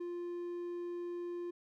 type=tone; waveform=triangle; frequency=349.2 Hz; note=F4; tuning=in tune; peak=-36 dBFS; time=0-1.51 s; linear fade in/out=10 ms; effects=none